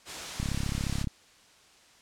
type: noise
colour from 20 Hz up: white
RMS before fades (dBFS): -37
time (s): 0.05-1.06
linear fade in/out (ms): 50
type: click train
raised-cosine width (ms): 5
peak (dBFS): -19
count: 24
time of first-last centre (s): 0.4-1.073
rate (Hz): 34.2
effects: white hiss -58 dBFS RMS until 2.01 s + low-pass 7000 Hz 12 dB/octave